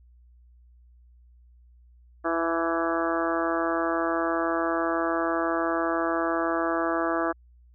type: harmonic tone with a mistuned harmonic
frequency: 166 Hz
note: E3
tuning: 12 cents sharp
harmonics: 2 / 3 / 4 / 5 / 6 / 7 / 8 / 9 / 10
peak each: -28 / -34 / -29 / -36 / -37 / -31 / -34 / -37 / -36 dBFS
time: 2.24-7.33 s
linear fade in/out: 20 ms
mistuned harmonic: 5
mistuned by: +26 cents
effects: added 60 Hz sine -52 dBFS peak until 7.74 s